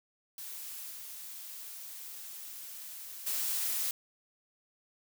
blue noise with level steps, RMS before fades -43 / -45 / -33 dBFS, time 0.38-3.91 s, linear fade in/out 2 ms, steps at 0.9 / 3.26 s, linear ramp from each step 10 ms, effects none

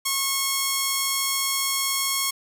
5% pulse tone, 1091 Hz, C#6, 28 cents flat, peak -10 dBFS, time 0.05-2.31 s, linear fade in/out 10 ms, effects none

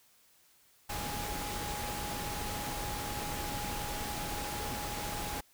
sine tone in noise, 829 Hz, G#5, 3 cents flat, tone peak -41 dBFS, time 0.89-5.41 s, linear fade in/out 10 ms, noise pink, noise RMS -38 dBFS, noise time 0.89-5.41 s, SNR -6 dB, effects white hiss -65 dBFS RMS until 5.53 s

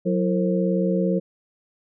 sine tone cluster, 183.4 / 336.5 / 455.2 / 533 Hz, F#3 / E4 / A#4 / C5, -15 / +36 / -41 / +32 cents, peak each -21 / -27 / -26 / -26 dBFS, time 0.05-1.2 s, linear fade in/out 20 ms, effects none

